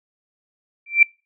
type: tone with exponential growth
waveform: sine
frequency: 2349 Hz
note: D7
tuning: in tune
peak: -5 dBFS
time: 0.86-1.03 s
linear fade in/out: 5 ms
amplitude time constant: 35 ms
effects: noise-tail reverb RT60 0.3 s tail -26 dB re dry